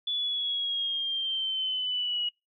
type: linear sweep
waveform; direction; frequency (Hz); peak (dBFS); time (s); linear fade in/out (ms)
sine; down; 3450 to 2900; -27; 0.07-2.29; 5
effects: noise-tail reverb RT60 0.2 s tail -23 dB re dry